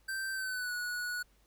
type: tone with pitch glide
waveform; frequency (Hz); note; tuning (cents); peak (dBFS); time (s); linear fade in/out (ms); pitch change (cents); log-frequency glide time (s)
square; 1561 to 1464.9; G6 to F#6; -8 to -18; -35; 0.08-1.23; 10; -110; 0.32-0.73
effects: added 50 Hz sine -66 dBFS peak until 1.46 s + pink hiss -70 dBFS RMS until 1.46 s